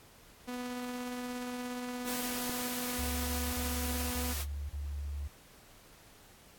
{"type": "tone with tremolo", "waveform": "sawtooth", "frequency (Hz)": 247.3, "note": "B3", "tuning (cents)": 3, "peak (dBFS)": -32, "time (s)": [0.47, 4.34], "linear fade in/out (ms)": 20, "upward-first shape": "triangle", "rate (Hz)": 17, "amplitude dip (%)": 25}
{"type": "noise", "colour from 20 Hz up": "white", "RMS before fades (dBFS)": -39, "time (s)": [2.04, 4.46], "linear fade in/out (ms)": 50}
{"type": "click", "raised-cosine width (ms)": 3, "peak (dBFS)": -28, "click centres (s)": 2.496}
{"type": "tone bursts", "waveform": "sine", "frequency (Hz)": 71.9, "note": "D2", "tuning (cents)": -36, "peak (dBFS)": -35, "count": 4, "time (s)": [2.98, 5.279], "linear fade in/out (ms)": 10, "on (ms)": 550, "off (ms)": 33}
{"effects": ["pink hiss -58 dBFS RMS until 6.58 s", "AAC 64 kbps"]}